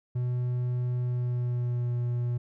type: tone with pitch glide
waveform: triangle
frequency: 123.6 to 121.06 Hz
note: B2 to B2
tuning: +2 to -34 cents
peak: -24 dBFS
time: 0.15-2.38 s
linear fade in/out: 10 ms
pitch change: -36 cents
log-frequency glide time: 1-1.94 s
effects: none